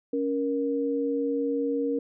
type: tone pair together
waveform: sine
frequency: 279.1 / 470 Hz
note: C#4 / A#4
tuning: +12 / +14 cents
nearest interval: major sixth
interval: 902 cents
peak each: -27 dBFS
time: 0.13-1.99 s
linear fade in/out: 5 ms
effects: none